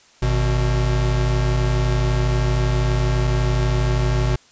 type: tone pair together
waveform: square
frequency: 51.91 / 123.47 Hz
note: G#1 / B2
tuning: 0 / 0 cents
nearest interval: octave + minor third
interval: 1500 cents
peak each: -20 dBFS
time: 0.22-4.36 s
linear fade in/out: 5 ms
effects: white hiss -52 dBFS RMS until 4.51 s + resampled to 16000 Hz